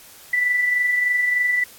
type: tone with amplitude modulation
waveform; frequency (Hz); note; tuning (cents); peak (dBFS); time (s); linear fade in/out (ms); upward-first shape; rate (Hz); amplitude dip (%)
sine; 1975.5; B6; 0; -15; 0.33-1.64; 5; sine; 23.3; 40
effects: white hiss -45 dBFS RMS until 1.78 s + AAC 64 kbps